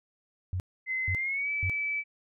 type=tone bursts; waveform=sine; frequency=91.5 Hz; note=F#2; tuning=19 cents flat; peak=-28 dBFS; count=3; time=0.53-1.697 s; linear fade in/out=0 ms; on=69 ms; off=480 ms
type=tone with pitch glide; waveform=sine; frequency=2053 to 2304 Hz; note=C7 to D7; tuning=-33 to -34 cents; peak=-28 dBFS; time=0.86-2.04 s; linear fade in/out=50 ms; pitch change=+199 cents; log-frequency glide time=1.13-1.5 s
effects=none